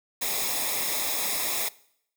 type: noise with comb filter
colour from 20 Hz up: white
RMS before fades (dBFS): -28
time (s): 0.21-1.69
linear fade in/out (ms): 10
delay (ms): 0.67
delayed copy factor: -0.7
effects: noise-tail reverb RT60 0.7 s tail -21 dB re dry